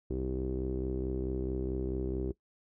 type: tone with low-pass filter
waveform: sawtooth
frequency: 64.6 Hz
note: C2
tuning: 21 cents flat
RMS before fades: -34 dBFS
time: 0.1-2.32 s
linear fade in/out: 5 ms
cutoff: 370 Hz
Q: 7.6
effects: noise-tail reverb RT60 0.1 s tail -18 dB re dry